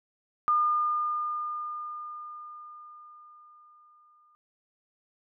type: tone with exponential decay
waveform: sine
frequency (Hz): 1212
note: D#6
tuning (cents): -46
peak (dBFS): -20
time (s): 0.48-4.35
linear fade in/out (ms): 0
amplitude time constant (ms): 840
effects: none